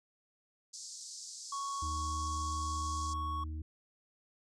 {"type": "band-pass noise", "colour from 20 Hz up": "white", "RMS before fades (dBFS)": -47, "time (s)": [0.73, 3.14], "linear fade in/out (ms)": 10, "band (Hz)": [4500, 7900], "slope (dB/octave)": 48}
{"type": "tone", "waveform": "triangle", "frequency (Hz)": 1108.7, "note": "C#6", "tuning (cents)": 0, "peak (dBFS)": -34, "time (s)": [1.52, 3.44], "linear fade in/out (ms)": 5}
{"type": "harmonic tone", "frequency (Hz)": 77.78, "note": "D#2", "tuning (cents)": 0, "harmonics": [1, 3, 4], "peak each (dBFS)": [-37, -56, -50], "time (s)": [1.82, 3.62], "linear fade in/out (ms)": 5}
{"effects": []}